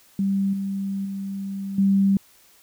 sine tone with level steps, 196 Hz, G3, in tune, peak -19 / -24 / -27 / -15 dBFS, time 0.19-2.17 s, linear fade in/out 2 ms, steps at 0.53 / 1.05 / 1.78 s, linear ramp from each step 5 ms, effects white hiss -55 dBFS RMS until 2.62 s

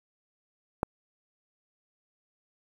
click, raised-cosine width 1 ms, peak -11 dBFS, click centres 0.831 s, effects 7-bit

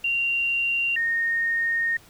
sine tone pair in turn, 2766 / 1846.1 Hz, F7 / A#6, -17 / -17 cents, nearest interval perfect fifth, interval 700 cents, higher first, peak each -21 dBFS, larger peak neither, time 0.04-0.96 / 0.96-1.97 s, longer second, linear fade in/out 5 ms, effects pink hiss -52 dBFS RMS until 2.09 s

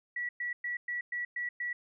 sine tone bursts, 1940 Hz, B6, 31 cents flat, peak -32 dBFS, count 7, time 0.16-1.73 s, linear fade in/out 5 ms, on 130 ms, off 110 ms, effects none

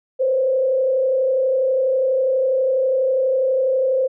sine tone with frequency modulation, 523.3 Hz, C5, in tune, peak -15 dBFS, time 0.19-4.08 s, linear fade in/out 20 ms, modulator 32.2 Hz, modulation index 0.58, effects none

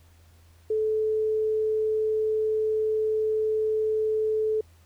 sine tone, 434.1 Hz, A4, 23 cents flat, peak -22 dBFS, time 0.7-4.61 s, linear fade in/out 5 ms, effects added 83 Hz sine -53 dBFS peak until 4.85 s + pink hiss -62 dBFS RMS until 4.85 s

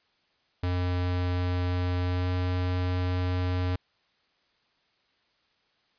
square tone with pitch glide, 89.7 to 90.48 Hz, F2 to F#2, +47 to -38 cents, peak -26 dBFS, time 0.63-3.76 s, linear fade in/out 5 ms, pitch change +15 cents, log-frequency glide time 1.96-2.29 s, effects white hiss -69 dBFS RMS until 5.98 s + resampled to 11025 Hz

